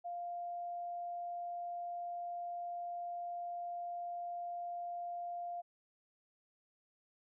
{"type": "tone", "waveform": "sine", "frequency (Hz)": 698.5, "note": "F5", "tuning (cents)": 0, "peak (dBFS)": -39, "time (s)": [0.04, 5.62], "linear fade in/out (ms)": 20, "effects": []}